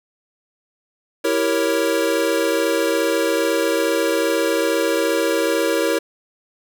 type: chord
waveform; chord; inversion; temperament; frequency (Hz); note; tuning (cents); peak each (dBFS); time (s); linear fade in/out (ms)
square; E diminished seventh; none; equal; 329.6 / 392 / 466.2 / 554.4; E4 / G4 / Bb4 / Db5; 0 / 0 / 0 / 0; -23 / -26 / -22 / -23; 1.24-5.99; 10
effects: none